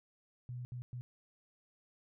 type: tone bursts at uneven times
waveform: sine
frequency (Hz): 123.47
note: B2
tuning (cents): 0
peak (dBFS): -40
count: 3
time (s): 0.49-0.65 / 0.72-0.82 / 0.93-1.01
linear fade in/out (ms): 0
effects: none